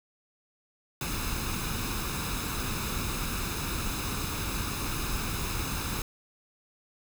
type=noise with comb filter; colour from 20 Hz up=pink; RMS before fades=-32 dBFS; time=1.01-6.02 s; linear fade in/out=2 ms; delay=0.78 ms; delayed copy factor=+0.6; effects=none